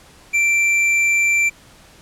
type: tone with hard clipping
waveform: triangle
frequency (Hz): 2349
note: D7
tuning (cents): 0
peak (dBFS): -15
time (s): 0.33-1.5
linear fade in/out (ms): 20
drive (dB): 10
effects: pink hiss -47 dBFS RMS until 2.01 s + low-pass 11000 Hz 12 dB/octave